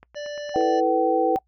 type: click train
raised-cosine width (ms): 0.5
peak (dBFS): -29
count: 6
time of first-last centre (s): 0.03-0.609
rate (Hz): 8.63
type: harmonic tone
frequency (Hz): 587.3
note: D5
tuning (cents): 0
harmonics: 1 / 3 / 5 / 7 / 9 / 10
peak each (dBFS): -30 / -40 / -44 / -47 / -49 / -50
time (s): 0.15-0.81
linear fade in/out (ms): 20
type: tone with pitch glide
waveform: sine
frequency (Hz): 761 to 769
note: F#5 to G5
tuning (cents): +48 to -33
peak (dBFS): -22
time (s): 0.54-1.39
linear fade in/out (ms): 10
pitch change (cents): +19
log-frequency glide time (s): 0.81-1.16
type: chord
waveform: sine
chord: E suspended fourth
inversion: none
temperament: just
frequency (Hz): 329.6 / 439.5 / 494.4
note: E4 / A4 / B4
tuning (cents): 0 / -2 / +2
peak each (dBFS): -24 / -25 / -22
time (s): 0.56-1.36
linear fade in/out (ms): 0
effects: noise-tail reverb RT60 0.1 s tail -23 dB re dry + added 60 Hz sine -65 dBFS peak until 1.47 s